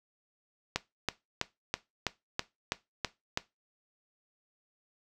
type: click train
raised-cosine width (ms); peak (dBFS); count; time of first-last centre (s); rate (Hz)
0.2; -11; 9; 0.76-3.374; 3.06
effects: noise-tail reverb RT60 0.2 s tail -17 dB re dry